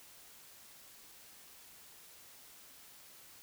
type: silence
effects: white hiss -57 dBFS RMS until 3.42 s